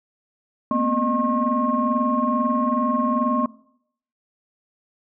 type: tone cluster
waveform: sine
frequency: 223.5 / 241.8 / 264.1 / 612 / 1078 Hz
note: A3 / B3 / C4 / D#5 / C#6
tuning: +27 / -36 / +16 / -29 / -49 cents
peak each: -28 / -22 / -27 / -27 / -22 dBFS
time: 0.71-3.46 s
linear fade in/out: 2 ms
effects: noise-tail reverb RT60 0.7 s tail -21 dB re dry + tanh soft clip ceiling -9 dBFS